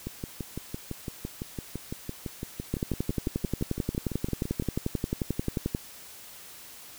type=two click trains; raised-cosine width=3 ms; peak=-14 / -20 dBFS; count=35 / 28; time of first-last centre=2.74-5.749 / 0.07-4.623 s; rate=11.3 / 5.93 Hz; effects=white hiss -47 dBFS RMS until 6.98 s